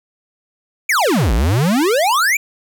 square exponential two-way sweep, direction down then up, 2447 to 50.1 to 2447 Hz, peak -13 dBFS, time 0.89-2.37 s, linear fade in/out 5 ms, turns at 1.33 s, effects none

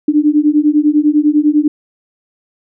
sine beating tone pair, 293.7 / 303.7 Hz, D4 / D#4, 0 / -42 cents, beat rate 10 Hz, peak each -11 dBFS, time 0.08-1.68 s, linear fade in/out 5 ms, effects none

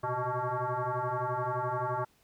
sine tone with frequency modulation, 130.81 Hz, C3, in tune, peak -29 dBFS, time 0.03-2.05 s, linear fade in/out 10 ms, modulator 250 Hz, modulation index 4.7, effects pink hiss -67 dBFS RMS until 2.23 s

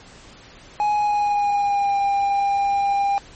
triangle tone with pitch glide, 835 to 799.6 Hz, G#5 to G5, +9 to +34 cents, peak -15 dBFS, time 0.8-3.18 s, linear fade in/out 0 ms, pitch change -75 cents, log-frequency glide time 0.96-1.96 s, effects pink hiss -45 dBFS RMS until 3.35 s + MP3 32 kbps

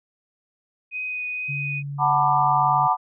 sine tone with vibrato, 2497 Hz, D#7, 6 cents sharp, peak -26 dBFS, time 0.91-1.83 s, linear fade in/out 50 ms, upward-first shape triangle, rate 2.1 Hz, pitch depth 11 cents each way
sine tone, 141.8 Hz, C#3, 40 cents sharp, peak -28 dBFS, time 1.48-2.88 s, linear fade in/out 20 ms
sine chord, B minor seventh, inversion second, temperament just, 740.8 / 889 / 987.8 / 1185.3 Hz, F#5 / A5 / B5 / D6, +2 / +18 / 0 / +16 cents, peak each -22 dBFS, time 1.98-2.97 s, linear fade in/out 50 ms
effects none

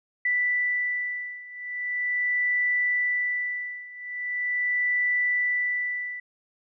sine beating tone pair, 1975.5 / 1975.91 Hz, B6 / B6, 0 / 0 cents, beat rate 0.41 Hz, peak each -28 / -26 dBFS, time 0.25-6.2 s, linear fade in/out 5 ms, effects none

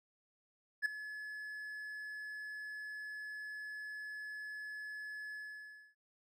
triangle tone with ADSR envelope, 1709 Hz, G#6, 49 cents sharp, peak -26 dBFS, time 0.82-5.95 s, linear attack 36 ms, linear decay 7 ms, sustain -15 dB, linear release 610 ms, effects none

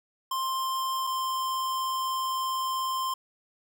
square tone pair in turn, 1051 / 1047.2 Hz, C6 / C6, +7 / +1 cents, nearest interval unison, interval 6 cents, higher first, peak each -28 dBFS, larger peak neither, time 0.31-1.07 / 1.07-3.14 s, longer second, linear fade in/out 5 ms, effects none

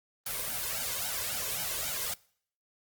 white noise with flanger, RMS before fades -34 dBFS, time 0.26-2.14 s, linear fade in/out 5 ms, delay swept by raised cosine 1.3 to 1.97 ms, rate 3.7 Hz, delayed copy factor +0.8, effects noise-tail reverb RT60 0.6 s tail -24 dB re dry + Opus 24 kbps

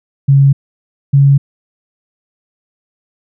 sine tone pair in turn, 138.3 / 139.34 Hz, C#3 / C#3, -4 / +9 cents, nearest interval unison, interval 13 cents, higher second, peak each -4 dBFS, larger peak neither, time 0.28-0.53 / 1.13-1.38 s, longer neither, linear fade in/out 10 ms, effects none

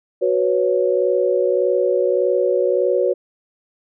sine chord, F# suspended fourth, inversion none, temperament just, 370 / 493.3 / 555 Hz, F#4 / B4 / C#5, 0 / -2 / +2 cents, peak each -19 dBFS, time 0.21-3.14 s, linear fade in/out 20 ms, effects none

